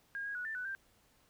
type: tone with pitch steps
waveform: sine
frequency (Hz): 1623 / 1643 / 1468 / 1775 / 1491 / 1579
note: G#6 / G#6 / F#6 / A6 / F#6 / G6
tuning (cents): -40 / -19 / -14 / +15 / +13 / +12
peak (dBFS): -37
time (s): 0.15-0.75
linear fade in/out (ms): 0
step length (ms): 100
effects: pink hiss -69 dBFS RMS until 1.29 s